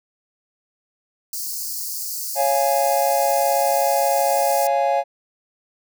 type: high-pass noise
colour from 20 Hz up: white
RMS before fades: -28 dBFS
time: 1.33-4.67 s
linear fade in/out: 2 ms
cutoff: 4400 Hz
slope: 96 dB/octave
type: chord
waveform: triangle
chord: Db major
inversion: none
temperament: just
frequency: 554.4 / 693 / 831.5 Hz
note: Db5 / F5 / Ab5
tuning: 0 / -14 / +2 cents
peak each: -19 dBFS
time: 2.35-5.04 s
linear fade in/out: 50 ms
effects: none